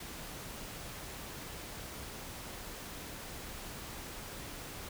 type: noise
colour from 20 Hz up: pink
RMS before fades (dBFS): -45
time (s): 0-4.89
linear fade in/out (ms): 5
effects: none